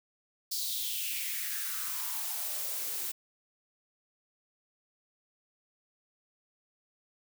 blue noise with high-pass filter sweep, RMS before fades -35 dBFS, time 0.51-3.12 s, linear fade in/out 10 ms, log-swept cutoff 4700 to 330 Hz, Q 3.8, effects none

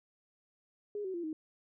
sine tone with pitch steps, 413.3 / 376.8 / 343.6 / 313.2 Hz, G#4 / F#4 / F4 / D#4, -8 / +32 / -28 / +11 cents, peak -35 dBFS, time 0.95-1.33 s, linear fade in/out 2 ms, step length 95 ms, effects none

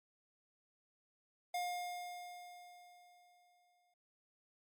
square tone with exponential decay, 711 Hz, F5, 31 cents sharp, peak -36 dBFS, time 1.54-3.94 s, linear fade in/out 5 ms, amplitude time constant 520 ms, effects MP3 96 kbps

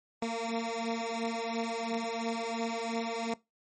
15% pulse beating tone pair, 227.9 / 230.8 Hz, A#3 / A#3, -39 / -17 cents, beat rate 2.9 Hz, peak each -28 dBFS, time 0.22-3.34 s, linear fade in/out 5 ms, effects noise-tail reverb RT60 0.2 s tail -20 dB re dry + MP3 32 kbps

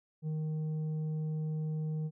sine tone with tanh clipping, 155.56 Hz, D#3, in tune, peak -33 dBFS, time 0.22-2.11 s, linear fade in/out 50 ms, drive 5 dB, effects none

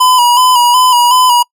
square tone with vibrato, 987 Hz, B5, 1 cent flat, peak -6 dBFS, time 0-1.43 s, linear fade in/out 10 ms, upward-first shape square, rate 2.7 Hz, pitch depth 41 cents each way, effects noise-tail reverb RT60 0.1 s tail -26 dB re dry

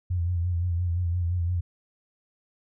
sine tone with vibrato, 87.31 Hz, F2, in tune, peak -23 dBFS, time 0.1-1.61 s, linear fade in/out 10 ms, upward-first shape sine, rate 5.8 Hz, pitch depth 58 cents each way, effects none

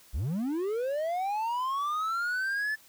triangle linear sweep, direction up, 47.23 to 1755 Hz, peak -26 dBFS, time 0.13-2.76 s, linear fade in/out 20 ms, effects white hiss -57 dBFS RMS until 2.88 s

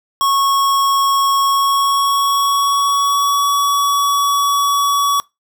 square tone with pitch glide, 1101 to 1132 Hz, C#6 to C#6, -12 to +36 cents, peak -13 dBFS, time 0.21-5.2 s, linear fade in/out 0 ms, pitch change +48 cents, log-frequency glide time 1.43-3.47 s, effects noise-tail reverb RT60 0.2 s tail -22 dB re dry

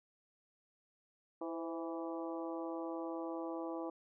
harmonic tone with a mistuned harmonic, 164.81 Hz, E3, in tune, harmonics 2 / 3 / 4 / 5 / 6 / 7, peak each -41 / -45 / -47 / -49 / -51 / -52 dBFS, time 1.41-3.9 s, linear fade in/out 5 ms, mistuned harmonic 3, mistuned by +53 cents, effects none

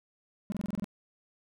triangle tone bursts, 201.5 Hz, G3, 48 cents sharp, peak -28 dBFS, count 8, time 0.5-0.843 s, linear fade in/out 0 ms, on 21 ms, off 25 ms, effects none

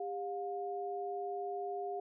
sine tone pair together, 400.2 / 713 Hz, G4 / F5, +36 / +36 cents, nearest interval minor seventh, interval 1000 cents, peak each -39 / -39 dBFS, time 0-2 s, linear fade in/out 5 ms, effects none

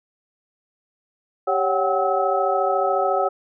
sine tone cluster, 392 / 556 / 739 / 773 / 1293 Hz, G4 / C#5 / F#5 / G5 / E6, 0 / +5 / -2 / -24 / -34 cents, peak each -25 / -23 / -23 / -25 / -25 dBFS, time 1.47-3.29 s, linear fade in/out 10 ms, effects none

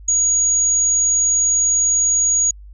sine tone, 6730 Hz, G#8, 22 cents sharp, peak -13 dBFS, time 0.08-2.51 s, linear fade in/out 5 ms, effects added 50 Hz sine -36 dBFS peak until 2.73 s

